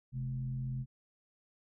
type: tone with frequency modulation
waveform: sine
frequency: 130 Hz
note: C3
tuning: 11 cents flat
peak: -34 dBFS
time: 0.12-0.86 s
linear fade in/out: 50 ms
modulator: 83.8 Hz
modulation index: 0.49
effects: none